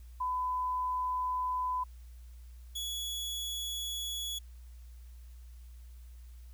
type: tone pair in turn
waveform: sine / sawtooth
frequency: 1005 / 3380 Hz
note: B5 / G#7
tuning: +30 / +30 cents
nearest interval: octave + major sixth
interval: 2100 cents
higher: second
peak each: -30 / -32 dBFS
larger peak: first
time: 0.2-1.84 / 2.75-4.39 s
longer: neither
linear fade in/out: 10 ms
effects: added 60 Hz sine -47 dBFS peak until 6.53 s + white hiss -67 dBFS RMS until 6.53 s

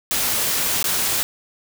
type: noise with dropouts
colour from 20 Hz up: white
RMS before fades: -21 dBFS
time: 0.11-1.23 s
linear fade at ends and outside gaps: 0 ms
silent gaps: 0.828-0.842 s
effects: none

